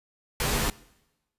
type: noise with comb filter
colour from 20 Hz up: pink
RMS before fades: -26 dBFS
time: 0.4-0.7 s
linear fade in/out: 2 ms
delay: 11 ms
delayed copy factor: -0.75
effects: noise-tail reverb RT60 1.0 s tail -22 dB re dry + resampled to 32000 Hz